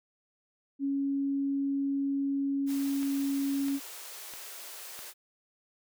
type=tone; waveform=sine; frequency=277.2 Hz; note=C#4; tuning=in tune; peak=-27 dBFS; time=0.79-3.8 s; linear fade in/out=50 ms
type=high-pass noise; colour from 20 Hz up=white; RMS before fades=-44 dBFS; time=2.66-5.14 s; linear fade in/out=50 ms; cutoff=350 Hz; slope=48 dB/octave
type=click train; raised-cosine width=0.3 ms; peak=-28 dBFS; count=4; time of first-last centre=3.03-4.991 s; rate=1.53 Hz
effects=none